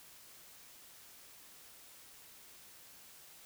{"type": "silence", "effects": ["white hiss -57 dBFS RMS until 3.45 s"]}